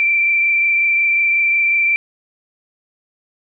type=tone with frequency modulation; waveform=sine; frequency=2349 Hz; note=D7; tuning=in tune; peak=-12 dBFS; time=0-1.96 s; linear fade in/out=0 ms; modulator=25.5 Hz; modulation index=1.2; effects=none